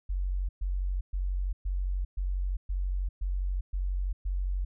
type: tone bursts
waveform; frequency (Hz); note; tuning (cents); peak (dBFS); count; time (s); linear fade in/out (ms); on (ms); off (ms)
sine; 46.25; F#1; 0; -27; 9; 0.09-4.65; 10; 400; 120
effects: none